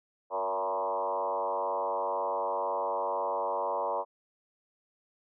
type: tone with frequency modulation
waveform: sine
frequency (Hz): 767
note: G5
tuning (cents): -38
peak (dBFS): -28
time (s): 0.3-4.05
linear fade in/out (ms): 50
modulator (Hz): 98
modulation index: 3
effects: none